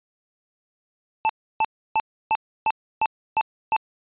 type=tone bursts; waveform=square; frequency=880 Hz; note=A5; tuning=in tune; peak=-18 dBFS; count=8; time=1.25-3.764 s; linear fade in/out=0 ms; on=43 ms; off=310 ms; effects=resampled to 8000 Hz